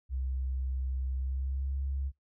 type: tone with pitch glide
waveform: sine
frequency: 65.1 to 68.1 Hz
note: C2 to C#2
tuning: -8 to -30 cents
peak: -30 dBFS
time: 0.09-2.12 s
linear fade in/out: 50 ms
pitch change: +78 cents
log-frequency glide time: 1.15-1.76 s
effects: noise-tail reverb RT60 0.2 s tail -26 dB re dry